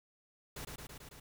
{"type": "noise with echo", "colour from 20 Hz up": "pink", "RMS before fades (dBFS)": -44, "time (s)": [0.56, 0.65], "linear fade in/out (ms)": 5, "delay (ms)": 110, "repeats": 5, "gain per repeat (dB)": -2, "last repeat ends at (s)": 1.2, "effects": []}